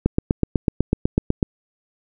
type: click train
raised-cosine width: 3 ms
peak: -3 dBFS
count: 12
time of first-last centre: 0.06-1.428 s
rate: 8.04 Hz
effects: none